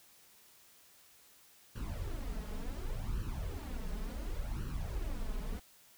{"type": "noise with flanger", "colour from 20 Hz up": "brown", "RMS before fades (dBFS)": -38, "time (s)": [1.75, 5.6], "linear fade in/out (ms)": 10, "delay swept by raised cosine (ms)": [0.68, 4.78], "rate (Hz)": 0.69, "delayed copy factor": 0.85, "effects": ["white hiss -62 dBFS RMS until 5.97 s"]}